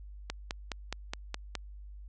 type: click train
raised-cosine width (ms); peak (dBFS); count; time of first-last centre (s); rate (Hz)
0.2; -17; 7; 0.3-1.553; 4.79
effects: added 50 Hz sine -44 dBFS peak until 2.08 s + resampled to 22050 Hz